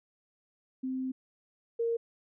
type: tone pair in turn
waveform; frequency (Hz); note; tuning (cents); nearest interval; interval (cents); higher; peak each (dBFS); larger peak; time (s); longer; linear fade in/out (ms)
sine; 260 / 463.3; C4 / A#4; -11 / -11; minor seventh; 1000; second; -31 / -27; second; 0.83-1.12 / 1.79-1.97; first; 10
effects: none